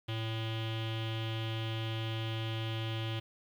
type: tone with low-pass filter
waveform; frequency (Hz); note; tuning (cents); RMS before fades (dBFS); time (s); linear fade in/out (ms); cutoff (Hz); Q
square; 111.9; A2; +30; -36; 0.08-3.2; 10; 3200; 6.4
effects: 10-bit